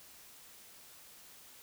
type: silence
effects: white hiss -56 dBFS RMS until 1.62 s